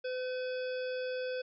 harmonic tone with a mistuned harmonic, 508 Hz, B4, 49 cents sharp, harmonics 1 / 3 / 5 / 7 / 9 / 10, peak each -34 / -44 / -48 / -51 / -53 / -54 dBFS, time 0.04-1.42 s, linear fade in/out 10 ms, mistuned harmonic 7, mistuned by -75 cents, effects none

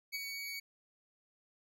25% pulse tone with ADSR envelope, 2249 Hz, C#7, 24 cents sharp, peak -31 dBFS, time 0.12-0.6 s, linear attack 30 ms, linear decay 28 ms, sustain -5 dB, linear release 9 ms, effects none

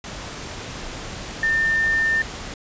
sine tone in noise, 1800 Hz, A6, 39 cents sharp, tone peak -17 dBFS, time 1.43-2.22 s, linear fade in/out 2 ms, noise pink, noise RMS -33 dBFS, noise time 0.04-2.54 s, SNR +13 dB, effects resampled to 16000 Hz

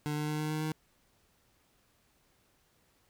25% pulse tone with pitch steps, 149.5 / 150.71 / 151.94 / 153.17 / 154.41 / 155.67 Hz, D3 / D3 / D#3 / D#3 / D#3 / D#3, +31 / +45 / -41 / -27 / -13 / +1 cents, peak -28 dBFS, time 0.06-0.72 s, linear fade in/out 0 ms, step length 110 ms, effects pink hiss -70 dBFS RMS until 3.09 s

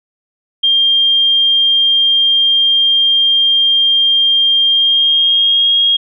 sine tone with pitch glide, 3200 to 3265 Hz, G7 to G#7, +35 to -30 cents, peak -8 dBFS, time 0.63-5.97 s, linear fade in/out 10 ms, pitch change +35 cents, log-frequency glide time 4.66-5.73 s, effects none

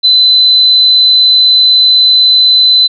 sine tone, 4026 Hz, B7, 33 cents sharp, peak -3 dBFS, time 0.03-2.88 s, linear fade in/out 20 ms, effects none

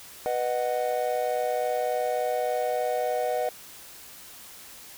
triangle chord, B major, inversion none, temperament just, 493.9 / 617.4 / 740.8 Hz, B4 / D#5 / F#5, 0 / -14 / +2 cents, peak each -27 dBFS, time 0.26-3.49 s, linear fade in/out 0 ms, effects white hiss -46 dBFS RMS until 4.97 s

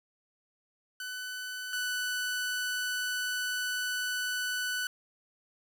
sawtooth tone pair in turn, 1500 / 1492 Hz, F#6 / F#6, +23 / +14 cents, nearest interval unison, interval 9 cents, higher first, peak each -33 / -27 dBFS, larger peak second, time 1-1.73 / 1.73-4.87 s, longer second, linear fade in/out 2 ms, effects none

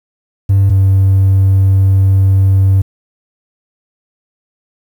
triangle tone pair in turn, 98 / 96.54 Hz, G2 / G2, 0 / -26 cents, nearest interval unison, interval 26 cents, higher first, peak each -3 dBFS, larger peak neither, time 0.49-0.7 / 0.7-2.82 s, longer second, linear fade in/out 10 ms, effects tanh soft clip ceiling -1 dBFS + 7-bit

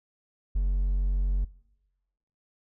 triangle tone with hard clipping, 46.25 Hz, F#1, in tune, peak -23 dBFS, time 0.55-1.45 s, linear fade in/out 10 ms, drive 5 dB, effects noise-tail reverb RT60 1.0 s tail -23 dB re dry

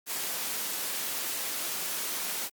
white noise, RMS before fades -33 dBFS, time 0.06-2.5 s, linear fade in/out 50 ms, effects high-pass 200 Hz 12 dB/octave + Opus 48 kbps

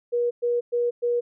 sine tone bursts, 479.8 Hz, A#4, 50 cents sharp, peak -20 dBFS, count 4, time 0.12-1.21 s, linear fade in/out 20 ms, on 190 ms, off 110 ms, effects none

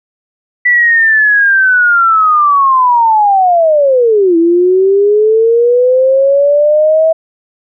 sine linear two-way sweep, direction down then up, 1975.5 to 328.6 to 650 Hz, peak -5 dBFS, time 0.65-7.13 s, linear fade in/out 10 ms, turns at 4.37 s, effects none

